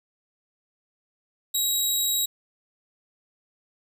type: tone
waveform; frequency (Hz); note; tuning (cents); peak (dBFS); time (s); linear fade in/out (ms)
15% pulse; 3836; A#7; +49; -15; 1.54-2.26; 10
effects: none